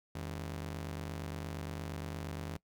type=ring-modulated tone; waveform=sawtooth; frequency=120 Hz; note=B2; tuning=49 cents flat; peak=-32 dBFS; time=0.15-2.57 s; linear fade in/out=5 ms; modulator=35.7 Hz; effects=noise-tail reverb RT60 0.1 s tail -21 dB re dry